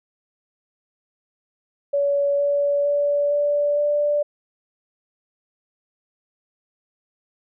sine tone with pitch steps, 567 / 571.9 / 576.9 / 581.9 / 587 Hz, C#5 / D5 / D5 / D5 / D5, +39 / -46 / -31 / -16 / -1 cents, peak -17 dBFS, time 1.93-4.23 s, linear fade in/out 10 ms, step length 460 ms, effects none

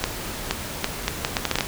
accelerating click train, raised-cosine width 0.2 ms, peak -3 dBFS, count 11, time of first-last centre 0.04-1.608 s, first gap 470 ms, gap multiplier 0.71, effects pink hiss -32 dBFS RMS until 1.67 s

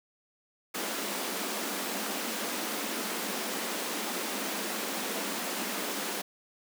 pink high-pass noise, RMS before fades -34 dBFS, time 0.74-6.22 s, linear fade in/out 10 ms, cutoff 190 Hz, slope 96 dB/octave, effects none

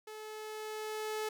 sawtooth tone with level ramp, 431.2 Hz, A4, 35 cents flat, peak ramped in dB -41 to -30 dBFS, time 0.07-1.29 s, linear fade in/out 5 ms, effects none

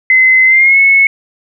sine tone with pitch glide, 2049 to 2196 Hz, C7 to C#7, -37 to -17 cents, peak -4 dBFS, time 0.1-1.07 s, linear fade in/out 2 ms, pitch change +120 cents, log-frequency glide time 0.46-0.78 s, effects none

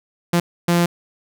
sawtooth tone bursts at uneven times, 172.6 Hz, F3, 20 cents flat, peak -10 dBFS, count 2, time 0.33-0.4 / 0.68-0.86 s, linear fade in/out 5 ms, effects none

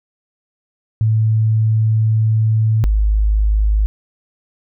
sine tone pair in turn, 110 / 52.38 Hz, A2 / G#1, 0 / +16 cents, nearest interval octave + minor second, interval 1284 cents, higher first, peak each -11 dBFS, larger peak neither, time 1.01-2.84 / 2.84-3.86 s, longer first, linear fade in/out 0 ms, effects none

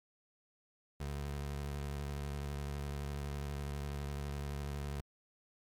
25% pulse tone with vibrato, 71.3 Hz, C#2, 49 cents sharp, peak -34 dBFS, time 1-5.01 s, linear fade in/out 5 ms, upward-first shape square, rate 12 Hz, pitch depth 28 cents each way, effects MP3 96 kbps

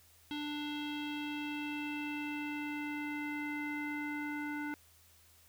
square tone with low-pass filter sweep, 295.2 Hz, D4, 9 cents sharp, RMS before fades -39 dBFS, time 0.31-4.74 s, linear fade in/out 0 ms, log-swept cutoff 3400 to 1800 Hz, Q 5, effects added 82 Hz sine -67 dBFS peak until 5.48 s + white hiss -64 dBFS RMS until 5.48 s

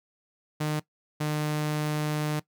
sawtooth tone pair in turn, 152.1 / 151.25 Hz, D#3 / D#3, -39 / -49 cents, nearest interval unison, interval 10 cents, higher first, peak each -22 dBFS, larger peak neither, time 0.6-0.8 / 1.2-2.4 s, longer second, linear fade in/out 10 ms, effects noise-tail reverb RT60 0.1 s tail -19 dB re dry

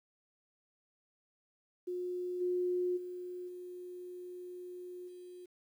sine tone with level steps, 359.6 Hz, F#4, 49 cents flat, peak -35 / -30 / -40 / -43 / -47 dBFS, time 1.87-5.46 s, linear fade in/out 10 ms, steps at 2.4 / 2.96 / 3.47 / 5.07 s, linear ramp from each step 20 ms, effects 11-bit

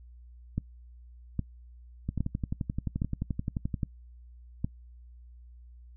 two click trains, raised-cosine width 5 ms, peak -16 / -18 dBFS, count 6 / 20, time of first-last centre 0.58-4.645 / 2.09-3.742 s, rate 1.23 / 11.5 Hz, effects noise-tail reverb RT60 0.1 s tail -23 dB re dry + added 60 Hz sine -48 dBFS peak until 5.96 s

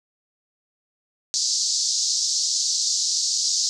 pink band-pass noise, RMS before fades -23 dBFS, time 1.34-3.69 s, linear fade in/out 0 ms, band 4400 to 7000 Hz, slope 48 dB/octave, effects none

